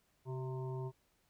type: harmonic tone with a mistuned harmonic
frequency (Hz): 131.3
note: C3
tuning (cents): +6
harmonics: 1 / 3 / 5 / 7 / 8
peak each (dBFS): -39 / -44 / -54 / -51 / -58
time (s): 0.25-0.92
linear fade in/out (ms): 50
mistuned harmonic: 3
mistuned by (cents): -44
effects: pink hiss -75 dBFS RMS until 1.29 s